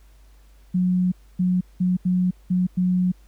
sine tone bursts at uneven times, 181.8 Hz, F#3, 30 cents flat, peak -17 dBFS, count 6, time 0.74-1.12 / 1.39-1.61 / 1.8-1.97 / 2.05-2.31 / 2.5-2.67 / 2.77-3.12 s, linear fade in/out 10 ms, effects added 50 Hz sine -48 dBFS peak until 3.27 s + pink hiss -61 dBFS RMS until 3.27 s

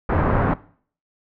pink low-pass noise, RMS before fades -19 dBFS, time 0.09-0.54 s, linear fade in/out 5 ms, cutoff 1500 Hz, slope 24 dB/octave, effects noise-tail reverb RT60 0.5 s tail -19 dB re dry

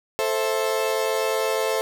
35% pulse chord, A minor, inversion none, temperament equal with one note detuned, 440 / 528.4 / 659.3 Hz, A4 / C5 / E5, 0 / +17 / 0 cents, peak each -23 / -24 / -26 dBFS, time 0.19-1.81 s, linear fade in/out 0 ms, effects none

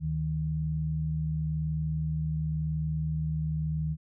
sine tone pair together, 74.61 / 155.56 Hz, D2 / D#3, +28 / 0 cents, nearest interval octave + minor second, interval 1272 cents, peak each -34 / -28 dBFS, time 0-3.97 s, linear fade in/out 50 ms, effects none

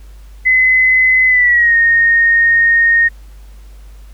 sine tone with pitch glide, 2031 to 1851.7 Hz, B6 to A#6, +48 to -12 cents, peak -7 dBFS, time 0.45-3.09 s, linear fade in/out 20 ms, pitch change -160 cents, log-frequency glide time 1.27-1.75 s, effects added 50 Hz sine -33 dBFS peak until 4.13 s + pink hiss -50 dBFS RMS until 4.13 s

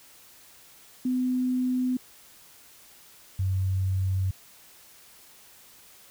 sine tone pair in turn, 253.1 / 94.61 Hz, B3 / F#2, +43 / +39 cents, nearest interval octave + perfect fourth, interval 1704 cents, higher first, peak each -23 dBFS, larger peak neither, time 1.05-1.97 / 3.39-4.31 s, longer neither, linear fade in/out 5 ms, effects white hiss -53 dBFS RMS until 6.1 s

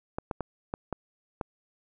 clicks, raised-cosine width 1 ms, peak -17 dBFS, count 6, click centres 0.185 / 0.312 / 0.407 / 0.739 / 0.927 / 1.412 s, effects none

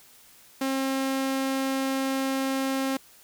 sawtooth tone, 267.8 Hz, C4, 40 cents sharp, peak -21 dBFS, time 0.61-2.97 s, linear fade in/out 5 ms, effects white hiss -54 dBFS RMS until 3.23 s

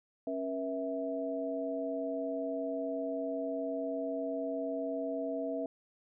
sine tone cluster, 274.3 / 479.4 / 654 Hz, C#4 / A#4 / E5, -18 / +48 / -14 cents, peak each -37 / -39 / -36 dBFS, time 0.27-5.66 s, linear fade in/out 2 ms, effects none

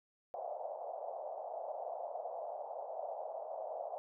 white band-pass noise, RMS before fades -43 dBFS, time 0.34-3.98 s, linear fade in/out 0 ms, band 570 to 750 Hz, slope 48 dB/octave, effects none

